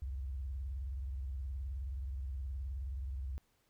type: tone with vibrato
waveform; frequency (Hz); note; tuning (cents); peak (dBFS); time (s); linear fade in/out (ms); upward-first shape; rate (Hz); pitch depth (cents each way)
sine; 66.3; C2; +23; -37; 0.02-3.38; 0; triangle; 19; 270
effects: pink hiss -75 dBFS RMS until 3.69 s